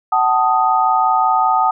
sine chord, D# diminished, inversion first, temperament equal with one note detuned, 754.7 / 880 / 1244.5 Hz, F#5 / A5 / D#6, +34 / 0 / 0 cents, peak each -16 dBFS, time 0.12-1.71 s, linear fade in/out 5 ms, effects none

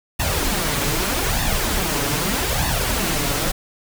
pink noise with flanger, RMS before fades -21 dBFS, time 0.19-3.52 s, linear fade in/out 10 ms, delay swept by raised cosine 1.1 to 7.1 ms, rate 0.81 Hz, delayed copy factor +0.65, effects none

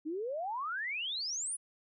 sine exponential sweep, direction up, 293.7 to 10240 Hz, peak -34 dBFS, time 0.05-1.57 s, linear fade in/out 20 ms, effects none

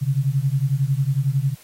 sine beating tone pair, 132 / 143 Hz, C3 / D3, +16 / -46 cents, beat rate 11 Hz, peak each -20 / -21 dBFS, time 0.01-1.55 s, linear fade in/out 20 ms, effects white hiss -49 dBFS RMS until 1.63 s + AAC 48 kbps

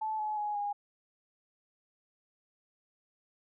sine tone with pitch steps, 870 / 852.6 / 835.5 / 818.8 Hz, A5 / G#5 / G#5 / G#5, -20 / +45 / +10 / -25 cents, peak -31 dBFS, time 0.01-0.73 s, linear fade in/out 10 ms, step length 180 ms, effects none

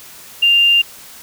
triangle tone with tanh clipping, 2794 Hz, F7, in tune, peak -8 dBFS, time 0.42-0.82 s, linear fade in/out 10 ms, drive 2 dB, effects white hiss -38 dBFS RMS until 1.22 s

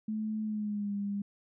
sine tone with pitch glide, 216.2 to 201.7 Hz, A3 to G3, -30 to +50 cents, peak -31 dBFS, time 0.08-1.22 s, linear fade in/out 5 ms, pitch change -120 cents, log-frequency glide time 0.43-0.94 s, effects none

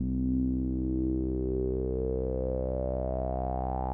sawtooth tone with low-pass filter sweep, 64.2 Hz, C2, 32 cents flat, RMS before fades -30 dBFS, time 0-3.93 s, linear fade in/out 0 ms, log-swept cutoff 230 to 820 Hz, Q 9.1, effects none

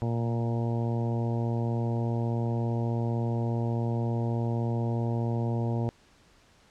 harmonic tone with a mistuned harmonic, 116.54 Hz, A#2, in tune, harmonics 1 / 2 / 3 / 4 / 5 / 6 / 7 / 8, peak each -27 / -33 / -37 / -39 / -41 / -43 / -44 / -45 dBFS, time 0.02-5.89 s, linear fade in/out 0 ms, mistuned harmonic 1, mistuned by +20 cents, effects pink hiss -60 dBFS RMS until 6.7 s + low-pass 7000 Hz 12 dB/octave

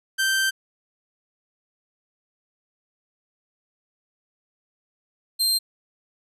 sawtooth tone pair in turn, 1561 / 4167 Hz, G6 / C8, -8 / -8 cents, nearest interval octave + perfect fourth, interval 1700 cents, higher second, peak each -16 / -16 dBFS, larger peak neither, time 0.18-0.51 / 5.39-5.59 s, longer first, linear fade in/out 20 ms, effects resampled to 32000 Hz

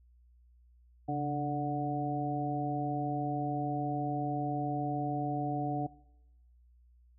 harmonic tone with a mistuned harmonic, 146.83 Hz, D3, in tune, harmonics 1 / 2 / 3 / 4 / 5, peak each -36 / -35 / -44 / -43 / -34 dBFS, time 1.08-5.87 s, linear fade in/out 10 ms, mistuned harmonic 1, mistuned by -84 cents, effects noise-tail reverb RT60 0.9 s tail -22 dB re dry + added 60 Hz sine -59 dBFS peak until 7.18 s

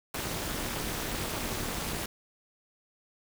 pink noise with amplitude modulation, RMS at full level -30 dBFS, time 0.14-2.06 s, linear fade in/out 5 ms, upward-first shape sine, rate 270 Hz, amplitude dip 95%, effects none

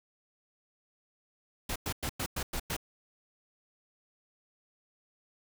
pink noise bursts, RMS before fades -34 dBFS, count 7, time 1.69-2.766 s, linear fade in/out 5 ms, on 68 ms, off 100 ms, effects none

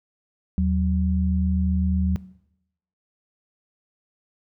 sine tone pair together, 78.37 / 186.4 Hz, D#2 / F#3, +13 / +13 cents, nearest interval octave + minor third, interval 1500 cents, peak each -21 dBFS, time 0.58-2.16 s, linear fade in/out 0 ms, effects noise-tail reverb RT60 0.8 s tail -19 dB re dry

